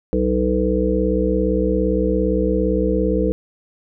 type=harmonic tone with a mistuned harmonic; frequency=63 Hz; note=B1; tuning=35 cents sharp; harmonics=1 / 3 / 5 / 7 / 8; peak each=-22 / -22 / -22 / -22 / -22 dBFS; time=0.13-3.32 s; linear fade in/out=0 ms; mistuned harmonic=8; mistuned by=-19 cents; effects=none